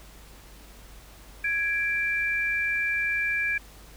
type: tone pair together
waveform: sine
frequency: 1661 / 2349 Hz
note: G#6 / D7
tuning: 0 / 0 cents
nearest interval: tritone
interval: 600 cents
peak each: -27 / -26 dBFS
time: 1.44-3.58 s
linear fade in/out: 5 ms
effects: added 50 Hz sine -48 dBFS peak until 3.96 s + pink hiss -51 dBFS RMS until 3.96 s